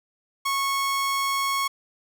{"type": "tone", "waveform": "sawtooth", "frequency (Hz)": 1100, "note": "C#6", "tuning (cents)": -14, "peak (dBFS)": -19, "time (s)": [0.45, 1.68], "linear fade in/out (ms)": 10, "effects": []}